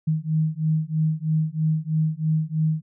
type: beating tone pair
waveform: sine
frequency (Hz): 155.56 / 158.66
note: D#3 / D#3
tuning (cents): 0 / +34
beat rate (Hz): 3.1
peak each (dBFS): -23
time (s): 0.07-2.82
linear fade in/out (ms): 10
effects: none